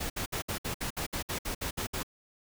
pink noise bursts, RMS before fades -34 dBFS, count 13, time 0-2.032 s, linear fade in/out 10 ms, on 100 ms, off 61 ms, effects none

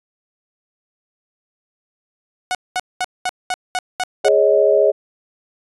sawtooth tone bursts, 735 Hz, F#5, 12 cents flat, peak -14 dBFS, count 8, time 2.51-4.284 s, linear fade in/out 0 ms, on 38 ms, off 210 ms
sine chord, Ab suspended fourth, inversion none, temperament equal with one note detuned, 415.3 / 554.4 / 628.8 Hz, Ab4 / Db5 / Eb5, 0 / 0 / +18 cents, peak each -15 dBFS, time 4.24-4.92 s, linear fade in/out 20 ms
effects resampled to 24000 Hz

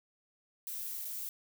violet noise with dropouts, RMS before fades -40 dBFS, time 0.67-1.29 s, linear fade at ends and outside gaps 1 ms, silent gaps 1.047-1.051 s, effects none

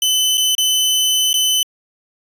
sawtooth tone with dropouts, 3030 Hz, F#7, 40 cents sharp, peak -10 dBFS, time 0.02-1.63 s, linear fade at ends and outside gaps 2 ms, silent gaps 0.373-0.378 / 0.551-0.581 / 1.331-1.34 s, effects resampled to 32000 Hz

